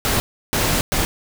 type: noise bursts at uneven times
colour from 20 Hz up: pink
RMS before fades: -19 dBFS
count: 3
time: 0.05-0.2 / 0.53-0.81 / 0.92-1.05 s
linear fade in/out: 0 ms
effects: none